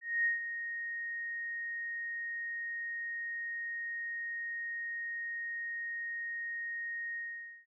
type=tone with ADSR envelope; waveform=sine; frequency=1864.7 Hz; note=A#6; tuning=in tune; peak=-26 dBFS; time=0.01-7.66 s; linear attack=240 ms; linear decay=140 ms; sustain=-10 dB; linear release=500 ms; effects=none